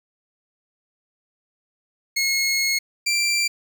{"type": "tone pair in turn", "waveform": "20% pulse", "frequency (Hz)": [2170, 2356], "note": ["C#7", "D7"], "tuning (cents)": [-37, 5], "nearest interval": "minor second", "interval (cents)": 142, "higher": "second", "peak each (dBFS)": -14, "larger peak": "neither", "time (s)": [[2.16, 2.79], [3.06, 3.48]], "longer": "first", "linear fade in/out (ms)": 10, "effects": []}